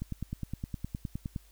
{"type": "click train", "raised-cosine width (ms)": 5, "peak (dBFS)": -22, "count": 14, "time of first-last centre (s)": [0.02, 1.362], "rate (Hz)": 9.69, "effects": ["added 50 Hz sine -57 dBFS peak until 1.51 s", "white hiss -63 dBFS RMS until 1.51 s"]}